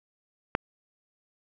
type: click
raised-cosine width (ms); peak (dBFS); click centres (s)
0.5; -8; 0.551
effects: none